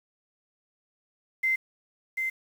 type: tone with echo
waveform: sine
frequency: 2076 Hz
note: C7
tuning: 14 cents flat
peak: -22 dBFS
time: 1.43-1.56 s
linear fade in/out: 10 ms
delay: 740 ms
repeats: 1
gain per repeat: -4 dB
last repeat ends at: 2.3 s
effects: 8-bit